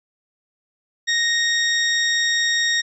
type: tone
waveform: 20% pulse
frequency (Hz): 1864.7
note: A#6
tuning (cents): 0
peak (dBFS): -12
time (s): 1.07-2.82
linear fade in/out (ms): 20
effects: resampled to 22050 Hz